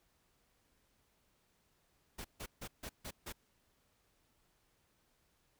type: noise bursts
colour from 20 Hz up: pink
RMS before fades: -45 dBFS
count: 6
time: 2.18-3.326 s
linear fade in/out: 10 ms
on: 66 ms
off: 150 ms
effects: pink hiss -75 dBFS RMS until 5.59 s